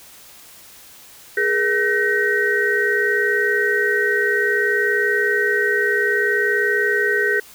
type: tone cluster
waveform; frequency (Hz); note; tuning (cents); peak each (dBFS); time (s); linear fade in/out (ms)
sine; 413.6 / 474.2 / 1529 / 1884; G#4 / A#4 / G6 / A#6; -7 / +30 / -44 / +18; -21 / -27 / -20 / -20; 1.37-7.4; 5
effects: white hiss -44 dBFS RMS until 7.54 s